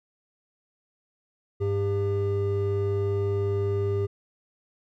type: tone pair together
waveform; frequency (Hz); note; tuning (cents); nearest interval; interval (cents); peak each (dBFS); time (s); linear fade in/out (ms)
triangle; 100 / 400.3; G2 / G4; +35 / +36; 2 octaves; 2401; -23; 1.6-4.07; 20
effects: tanh soft clip ceiling -17 dBFS